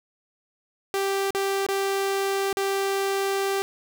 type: tone with dropouts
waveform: sawtooth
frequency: 392 Hz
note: G4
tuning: in tune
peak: -19 dBFS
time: 0.94-3.62 s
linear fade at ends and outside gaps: 0 ms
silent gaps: 1.306-1.348 / 1.665-1.687 / 2.528-2.57 s
effects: none